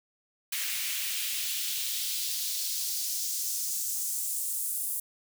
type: noise with high-pass filter sweep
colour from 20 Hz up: white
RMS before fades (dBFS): -32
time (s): 0.52-5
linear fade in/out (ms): 5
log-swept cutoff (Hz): 2100 to 10000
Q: 1.6
effects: none